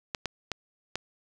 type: clicks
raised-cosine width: 0.2 ms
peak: -13 dBFS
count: 4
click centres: 0.148 / 0.257 / 0.517 / 0.956 s
effects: none